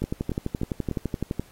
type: two click trains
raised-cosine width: 3 ms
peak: -13 / -15 dBFS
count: 17 / 4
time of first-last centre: 0.04-1.396 / 0.02-0.913 s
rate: 11.8 / 3.36 Hz
effects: pink hiss -55 dBFS RMS until 1.51 s + AAC 48 kbps